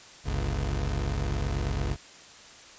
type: tone pair together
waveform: 25% pulse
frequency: 49 / 69.3 Hz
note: G1 / C#2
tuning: 0 / 0 cents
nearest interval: tritone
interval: 600 cents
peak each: -26 dBFS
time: 0.24-1.97 s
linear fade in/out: 50 ms
effects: white hiss -49 dBFS RMS until 2.78 s + resampled to 16000 Hz